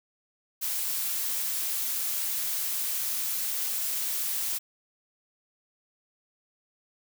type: noise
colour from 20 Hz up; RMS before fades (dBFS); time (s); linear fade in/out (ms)
blue; -30; 0.61-4.59; 20
effects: none